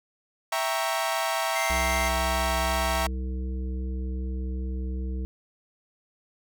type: chord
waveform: sawtooth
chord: E diminished seventh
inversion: none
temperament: equal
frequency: 659.3 / 784 / 932.3 / 1108.7 Hz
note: E5 / G5 / Bb5 / Db6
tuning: 0 / 0 / 0 / 0 cents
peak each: -25 / -28 / -27 / -29 dBFS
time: 0.52-3.07 s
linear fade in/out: 5 ms
type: tone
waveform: square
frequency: 2093 Hz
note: C7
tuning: in tune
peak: -30 dBFS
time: 1.55-2.09 s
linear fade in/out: 10 ms
type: harmonic tone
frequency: 64.1 Hz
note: C2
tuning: 35 cents flat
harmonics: 1 / 3 / 5 / 7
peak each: -28 / -38 / -42 / -45 dBFS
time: 1.7-5.25 s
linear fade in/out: 0 ms
effects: none